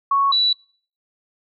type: tone pair in turn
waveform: sine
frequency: 1108.7 / 3944 Hz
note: C#6 / B7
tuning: 0 / -3 cents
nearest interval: octave + minor seventh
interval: 2197 cents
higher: second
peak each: -14 dBFS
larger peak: neither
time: 0.11-0.32 / 0.32-0.53 s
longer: neither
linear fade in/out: 5 ms
effects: noise-tail reverb RT60 0.5 s tail -26 dB re dry